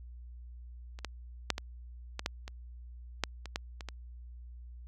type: clicks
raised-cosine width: 0.2 ms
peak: -30 / -18 / -10 / -18 / -18 / -13 / -25 / -11 / -25 / -15 / -25 / -23 dBFS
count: 12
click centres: 0.989 / 1.047 / 1.503 / 1.581 / 2.194 / 2.261 / 2.479 / 3.237 / 3.457 / 3.559 / 3.808 / 3.887 s
effects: added 60 Hz sine -45 dBFS peak until 4.87 s